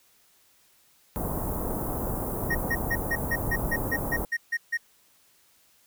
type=band-stop noise; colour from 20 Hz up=pink; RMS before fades=-30 dBFS; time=1.16-4.25 s; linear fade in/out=0 ms; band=1000 to 12000 Hz; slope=24 dB/octave
type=tone bursts; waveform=triangle; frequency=1864 Hz; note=A#6; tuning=1 cent flat; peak=-22 dBFS; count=12; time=2.5-4.774 s; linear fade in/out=10 ms; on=52 ms; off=150 ms
effects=white hiss -62 dBFS RMS until 5.86 s